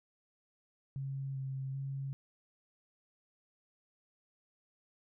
sine tone with pitch steps, 136.2 / 133.9 / 136.6 Hz, C#3 / C3 / C#3, -30 / +40 / -25 cents, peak -36 dBFS, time 0.96-2.13 s, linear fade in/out 0 ms, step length 390 ms, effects none

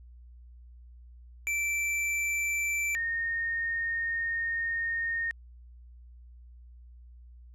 square / sine tone pair in turn, 2335 / 1842.1 Hz, D7 / A#6, -11 / -21 cents, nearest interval major third, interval 410 cents, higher first, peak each -28 / -28 dBFS, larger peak neither, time 1.47-2.95 / 2.95-5.31 s, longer second, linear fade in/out 0 ms, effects added 60 Hz sine -48 dBFS peak until 7.54 s + low-pass 11000 Hz 12 dB/octave

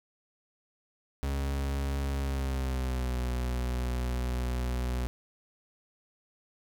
40% pulse tone with pitch glide, 68.9 to 61.74 Hz, C#2 to B1, -10 to 0 cents, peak -28 dBFS, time 1.23-5.07 s, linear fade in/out 0 ms, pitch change -190 cents, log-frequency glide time 2.16-3.18 s, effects none

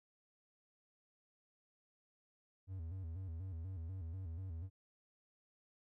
triangle tone with vibrato, 87.9 Hz, F2, 12 cents sharp, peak -40 dBFS, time 2.67-4.7 s, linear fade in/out 50 ms, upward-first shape square, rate 4.1 Hz, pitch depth 130 cents each way, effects none

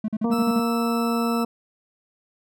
triangle tone bursts, 216.4 Hz, A3, 29 cents flat, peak -20 dBFS, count 7, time 0.04-0.599 s, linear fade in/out 5 ms, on 43 ms, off 43 ms
harmonic tone, 233.2 Hz, A#3, 1 cent sharp, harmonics 1 / 2 / 3 / 4 / 5, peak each -22 / -28 / -32 / -34 / -36 dBFS, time 0.24-1.45 s, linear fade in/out 5 ms
40% pulse tone, 1318.5 Hz, E6, in tune, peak -28 dBFS, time 0.31-1.45 s, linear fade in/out 20 ms
effects none

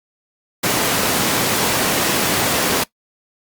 pink high-pass noise, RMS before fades -18 dBFS, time 0.63-2.84 s, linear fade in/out 10 ms, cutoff 170 Hz, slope 12 dB/octave, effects noise-tail reverb RT60 0.1 s tail -19 dB re dry + Opus 48 kbps

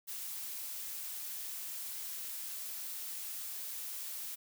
blue noise, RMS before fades -42 dBFS, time 0.07-4.36 s, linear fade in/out 20 ms, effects none

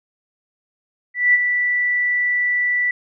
sine tone with ADSR envelope, 1967 Hz, B6, 7 cents flat, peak -9 dBFS, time 1.14-2.91 s, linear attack 200 ms, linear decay 29 ms, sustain -7 dB, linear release 3 ms, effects none

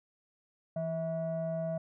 sine tone pair together, 164.81 / 648.7 Hz, E3 / E5, 0 / -28 cents, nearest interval 2 octaves, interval 2372 cents, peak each -34 / -32 dBFS, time 0.76-1.78 s, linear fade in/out 5 ms, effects tanh soft clip ceiling -27 dBFS

